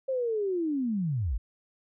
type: linear sweep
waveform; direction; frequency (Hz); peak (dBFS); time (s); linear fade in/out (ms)
sine; down; 539 to 43.23; -26; 0.08-1.38; 10
effects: none